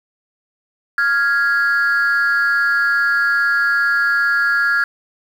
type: tone pair together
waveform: sine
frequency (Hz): 1398.8 / 1661.2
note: F6 / G#6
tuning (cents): +2 / 0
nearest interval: minor third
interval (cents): 298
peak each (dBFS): -14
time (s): 0.98-4.84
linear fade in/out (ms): 2
effects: tanh soft clip ceiling -10 dBFS + 7-bit